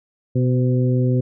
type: harmonic tone with a mistuned harmonic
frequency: 125.7 Hz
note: B2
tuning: 31 cents sharp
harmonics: 1 / 2 / 3 / 4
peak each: -16 / -22 / -26 / -28 dBFS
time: 0.35-1.21 s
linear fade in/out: 10 ms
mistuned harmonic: 4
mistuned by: +23 cents
effects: none